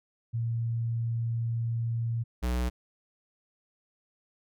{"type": "tone pair in turn", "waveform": ["sine", "square"], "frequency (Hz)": [115.8, 61.34], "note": ["A#2", "B1"], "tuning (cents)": [-11, -11], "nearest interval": "major seventh", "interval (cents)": 1100, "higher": "first", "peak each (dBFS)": -27, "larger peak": "neither", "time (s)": [[0.33, 2.24], [2.42, 2.7]], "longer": "first", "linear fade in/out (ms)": 20, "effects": []}